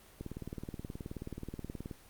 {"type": "click train", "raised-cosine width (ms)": 3, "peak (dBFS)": -27, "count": 33, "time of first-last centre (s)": [0.21, 1.912], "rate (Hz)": 18.8, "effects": ["pink hiss -58 dBFS RMS until 2.09 s", "Opus 24 kbps"]}